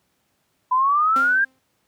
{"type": "exponential sweep", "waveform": "sine", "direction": "up", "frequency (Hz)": [995, 1627], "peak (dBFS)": -15, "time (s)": [0.71, 1.45], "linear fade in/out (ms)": 10}
{"type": "tone with exponential decay", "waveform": "sawtooth", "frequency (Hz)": 261.6, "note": "C4", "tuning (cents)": 0, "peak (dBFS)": -23, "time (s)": [1.16, 1.59], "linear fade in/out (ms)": 2, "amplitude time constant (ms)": 93}
{"effects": ["pink hiss -68 dBFS RMS until 1.87 s", "high-pass 100 Hz 12 dB/octave"]}